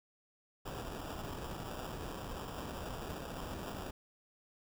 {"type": "noise with sample-and-hold", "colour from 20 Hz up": "pink", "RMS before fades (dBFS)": -43, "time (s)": [0.65, 3.91], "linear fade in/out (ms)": 10, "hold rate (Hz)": 2100, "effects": []}